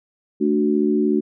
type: chord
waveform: sine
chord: D major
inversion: second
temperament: equal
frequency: 220 / 293.7 / 370 Hz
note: A3 / D4 / F#4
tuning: 0 / 0 / 0 cents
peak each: -20 dBFS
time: 0.4-1.21 s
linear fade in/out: 20 ms
effects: none